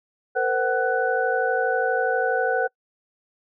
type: tone cluster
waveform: sine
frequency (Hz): 461.7 / 514 / 751 / 1490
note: A#4 / C5 / F#5 / F#6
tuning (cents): -17 / -31 / +26 / +12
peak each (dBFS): -25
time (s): 0.35-2.68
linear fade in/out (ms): 20
effects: noise-tail reverb RT60 0.1 s tail -26 dB re dry